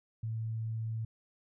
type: tone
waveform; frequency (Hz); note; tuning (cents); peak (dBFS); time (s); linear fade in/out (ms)
sine; 111.9; A2; +30; -33; 0.23-1.05; 5
effects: none